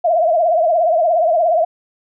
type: tone with vibrato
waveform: sine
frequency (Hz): 666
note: E5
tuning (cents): +18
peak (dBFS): -11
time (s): 0.04-1.65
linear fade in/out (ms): 10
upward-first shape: triangle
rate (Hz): 17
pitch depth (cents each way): 140
effects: none